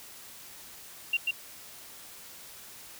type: tone with echo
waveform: sine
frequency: 2768 Hz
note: F7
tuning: 16 cents flat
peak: -23 dBFS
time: 1.13-1.17 s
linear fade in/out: 5 ms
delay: 140 ms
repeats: 1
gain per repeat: -2 dB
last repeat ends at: 1.31 s
effects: white hiss -48 dBFS RMS until 2.99 s